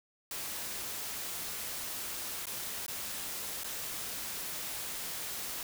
white noise with dropouts, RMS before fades -39 dBFS, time 0.31-5.63 s, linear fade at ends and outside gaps 2 ms, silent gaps 2.456-2.468 / 2.864-2.88 / 3.636-3.643 s, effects none

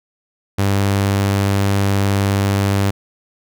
sawtooth tone, 99.2 Hz, G2, 21 cents sharp, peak -10 dBFS, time 0.58-2.91 s, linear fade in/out 10 ms, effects none

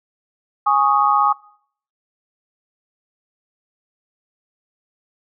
sine chord, Ab suspended fourth, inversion none, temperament equal, 830.6 / 1108.7 / 1244.5 Hz, Ab5 / Db6 / Eb6, 0 / 0 / 0 cents, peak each -17 dBFS, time 0.66-1.33 s, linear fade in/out 10 ms, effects noise-tail reverb RT60 0.6 s tail -22 dB re dry

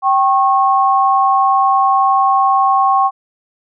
sine tone pair together, 779 / 1090.5 Hz, G5 / C#6, -11 / -29 cents, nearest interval tritone, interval 582 cents, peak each -12 dBFS, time 0.02-3.11 s, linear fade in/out 50 ms, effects none

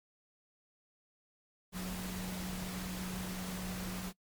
sine tone in noise, 184 Hz, F#3, 9 cents flat, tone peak -39 dBFS, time 1.72-4.13 s, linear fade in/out 50 ms, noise pink, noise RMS -43 dBFS, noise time 1.72-4.13 s, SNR +1 dB, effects noise-tail reverb RT60 0.1 s tail -23 dB re dry + MP3 96 kbps

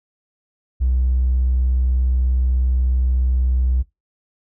triangle tone with tanh clipping, 63.1 Hz, B1, 38 cents sharp, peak -14 dBFS, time 0.8-3.83 s, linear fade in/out 20 ms, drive 1 dB, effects noise-tail reverb RT60 0.2 s tail -21 dB re dry

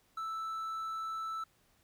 triangle tone, 1318.5 Hz, E6, in tune, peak -34 dBFS, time 0.17-1.44 s, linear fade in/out 5 ms, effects pink hiss -70 dBFS RMS until 1.83 s

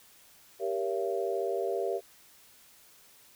sine chord, G diminished seventh, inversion none, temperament just, 392 / 470.4 / 564.5 / 677.4 Hz, G4 / Bb4 / Db5 / Fb5, 0 / +16 / +31 / +47 cents, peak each -32 / -34 / -36 / -35 dBFS, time 0.59-2.01 s, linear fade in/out 50 ms, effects white hiss -58 dBFS RMS until 3.35 s

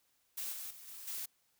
blue noise with level steps, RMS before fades -40 / -44 / -53 / -49 / -41 dBFS, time 0.37-1.26 s, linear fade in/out 10 ms, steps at 0.52 / 0.7 / 0.87 / 1.07 s, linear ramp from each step 10 ms, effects white hiss -75 dBFS RMS until 1.59 s

